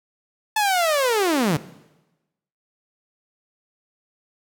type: linear sweep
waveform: sawtooth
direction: down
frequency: 875 to 134.7 Hz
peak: -14 dBFS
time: 0.56-1.57 s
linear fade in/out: 5 ms
effects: noise-tail reverb RT60 1.0 s tail -17 dB re dry